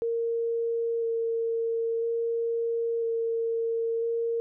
sine tone with vibrato, 460.3 Hz, A#4, 22 cents flat, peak -25 dBFS, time 0.02-4.4 s, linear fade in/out 0 ms, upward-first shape square, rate 0.5 Hz, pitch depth 9 cents each way, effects none

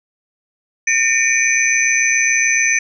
sine tone cluster, 1820 / 2289 / 2416 / 6050 Hz, A#6 / D7 / D7 / F#8, -42 / -45 / +48 / +38 cents, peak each -18 dBFS, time 0.87-2.79 s, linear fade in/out 5 ms, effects none

